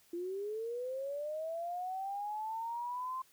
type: linear sweep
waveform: sine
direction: up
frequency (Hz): 337.9 to 1049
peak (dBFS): -36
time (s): 0.13-3.22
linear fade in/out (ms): 5
effects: white hiss -66 dBFS RMS until 3.32 s